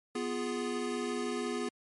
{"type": "chord", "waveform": "square", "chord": "F diminished", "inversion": "second", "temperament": "equal", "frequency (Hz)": [246.9, 349.2, 415.3], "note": ["Cb4", "F4", "Ab4"], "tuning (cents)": [0, 0, 0], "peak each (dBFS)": [-37, -39, -37], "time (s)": [0.15, 1.69], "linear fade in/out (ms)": 5, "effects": ["MP3 48 kbps"]}